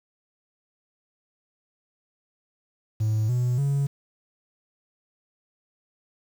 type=tone with pitch steps; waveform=triangle; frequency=108.7 / 123.43 / 140.15 Hz; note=A2 / B2 / C#3; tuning=-21 / -1 / +19 cents; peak=-18 dBFS; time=3-3.87 s; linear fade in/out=10 ms; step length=290 ms; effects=tanh soft clip ceiling -15 dBFS + 8-bit